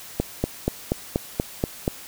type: click train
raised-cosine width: 2 ms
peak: -7 dBFS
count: 8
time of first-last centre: 0.2-1.879 s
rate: 4.17 Hz
effects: white hiss -41 dBFS RMS until 2.07 s